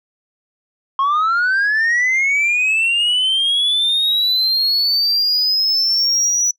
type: linear sweep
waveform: sine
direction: up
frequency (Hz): 1069 to 5920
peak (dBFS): -11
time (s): 0.99-6.51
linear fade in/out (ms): 2
effects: noise-tail reverb RT60 0.1 s tail -23 dB re dry + tanh soft clip ceiling -12 dBFS